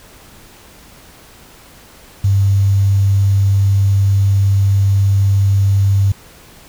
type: tone with quantisation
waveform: sine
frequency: 98.6 Hz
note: G2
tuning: 11 cents sharp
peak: -9 dBFS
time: 2.24-6.12 s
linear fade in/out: 5 ms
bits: 6
effects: pink hiss -42 dBFS RMS until 6.68 s